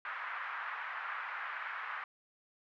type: band-pass noise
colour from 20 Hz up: pink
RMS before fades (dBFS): -41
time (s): 0.05-2.04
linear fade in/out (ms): 2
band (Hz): 1100 to 1900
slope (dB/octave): 24
effects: none